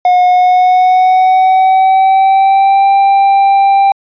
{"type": "tone with pitch glide", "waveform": "triangle", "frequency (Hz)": [723, 788.4], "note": ["F#5", "G5"], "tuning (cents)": [-40, 10], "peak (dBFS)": -3, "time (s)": [0.05, 3.92], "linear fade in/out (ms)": 2, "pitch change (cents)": 150, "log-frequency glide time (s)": [0.24, 2.89], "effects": ["resampled to 11025 Hz"]}